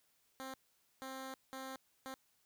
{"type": "tone bursts at uneven times", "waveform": "10% pulse", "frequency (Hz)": 264.3, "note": "C4", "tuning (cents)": 18, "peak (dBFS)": -36, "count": 4, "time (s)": [[0.4, 0.54], [1.02, 1.34], [1.53, 1.76], [2.06, 2.14]], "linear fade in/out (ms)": 0, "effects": ["white hiss -75 dBFS RMS until 2.45 s"]}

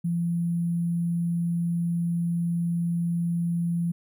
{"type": "tone with sample-and-hold", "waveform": "sine", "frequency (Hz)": 170.7, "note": "F3", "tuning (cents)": -39, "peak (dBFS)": -23, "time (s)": [0.04, 3.92], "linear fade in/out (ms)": 10, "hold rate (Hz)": 11025, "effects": []}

